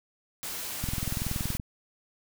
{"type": "noise", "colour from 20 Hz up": "white", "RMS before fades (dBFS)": -36, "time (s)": [0.43, 1.57], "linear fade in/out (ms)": 0}
{"type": "click train", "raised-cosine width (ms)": 5, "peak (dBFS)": -19, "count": 17, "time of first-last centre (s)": [0.84, 1.598], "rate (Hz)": 21.1}
{"effects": []}